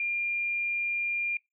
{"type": "tone", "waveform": "sine", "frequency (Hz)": 2400, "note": "D7", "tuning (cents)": 37, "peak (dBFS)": -27, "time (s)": [0, 1.37], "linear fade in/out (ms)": 2, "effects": ["noise-tail reverb RT60 0.2 s tail -24 dB re dry"]}